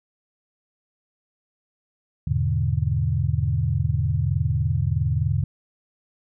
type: chord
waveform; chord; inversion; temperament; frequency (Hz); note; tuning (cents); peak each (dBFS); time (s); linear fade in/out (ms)
sine; E dominant seventh; none; equal; 82.41 / 103.83 / 123.47 / 146.83; E2 / G#2 / B2 / D3; 0 / 0 / 0 / 0; -25; 2.27-5.44; 5
effects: none